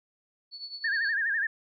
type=tone with tremolo; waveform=sine; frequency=4435 Hz; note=C#8; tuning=in tune; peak=-34 dBFS; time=0.51-1.15 s; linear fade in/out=50 ms; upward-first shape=triangle; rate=9.5 Hz; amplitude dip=80%
type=tone with vibrato; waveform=sine; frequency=1713 Hz; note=A6; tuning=47 cents flat; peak=-25 dBFS; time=0.84-1.47 s; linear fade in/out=5 ms; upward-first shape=sine; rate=12 Hz; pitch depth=130 cents each way
effects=none